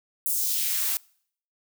blue noise with high-pass filter sweep, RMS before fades -26 dBFS, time 0.26-0.97 s, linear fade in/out 0 ms, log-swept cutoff 10000 to 680 Hz, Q 1.2, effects noise-tail reverb RT60 0.6 s tail -25 dB re dry

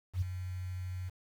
sine tone with ADSR envelope, 91.3 Hz, F#2, 23 cents flat, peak -26 dBFS, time 0.13-1.1 s, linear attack 85 ms, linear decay 13 ms, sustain -10 dB, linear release 17 ms, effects 9-bit

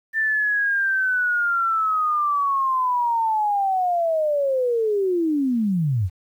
sine linear sweep, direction down, 1789 to 81.7 Hz, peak -18 dBFS, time 0.13-6.1 s, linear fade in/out 50 ms, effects 9-bit

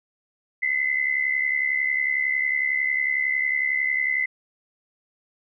sine tone pair together, 2022 / 2093 Hz, B6 / C7, +40 / 0 cents, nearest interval minor second, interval 60 cents, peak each -22 / -26 dBFS, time 0.62-4.26 s, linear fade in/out 10 ms, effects none

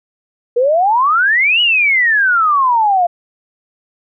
sine exponential two-way sweep, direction up then down, 466.5 to 2960 to 682 Hz, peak -9 dBFS, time 0.56-3.07 s, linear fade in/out 10 ms, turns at 1.61 s, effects none

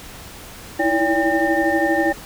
sine tone cluster, 320.8 / 333.2 / 571 / 799 / 1813 Hz, E4 / E4 / D5 / G5 / A#6, -47 / +19 / -49 / +33 / -49 cents, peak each -22 dBFS, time 0.79-2.13 s, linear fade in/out 10 ms, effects pink hiss -38 dBFS RMS until 2.25 s

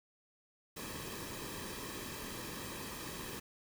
pink noise with comb filter, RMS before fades -44 dBFS, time 0.76-3.4 s, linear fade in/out 10 ms, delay 1.4 ms, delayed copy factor -0.6, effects none

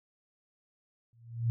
sine tone with exponential growth, 116.54 Hz, A#2, in tune, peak -23 dBFS, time 1.13-1.5 s, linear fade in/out 0 ms, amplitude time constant 80 ms, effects none

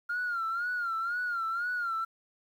sine tone with vibrato, 1400 Hz, F6, 4 cents sharp, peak -28 dBFS, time 0.09-2.05 s, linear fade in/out 10 ms, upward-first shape sine, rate 2 Hz, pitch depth 95 cents each way, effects tanh soft clip ceiling -26 dBFS + 10-bit

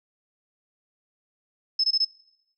sine tone bursts, 5210 Hz, E8, 21 cents flat, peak -19 dBFS, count 4, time 1.79-2.048 s, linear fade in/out 5 ms, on 48 ms, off 22 ms, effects noise-tail reverb RT60 0.8 s tail -19 dB re dry

